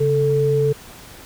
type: tone pair together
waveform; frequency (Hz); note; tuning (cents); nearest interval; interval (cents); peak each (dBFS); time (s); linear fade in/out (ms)
sine; 138.59 / 440; C#3 / A4; 0 / 0; octave + minor sixth; 2000; -19 / -16; 0-0.73; 10
effects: pink hiss -41 dBFS RMS until 1.25 s